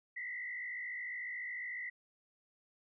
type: tone with frequency modulation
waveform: sine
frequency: 1988 Hz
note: B6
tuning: 11 cents sharp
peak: -39 dBFS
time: 0.16-1.9 s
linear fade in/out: 10 ms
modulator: 54 Hz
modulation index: 1.4
effects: none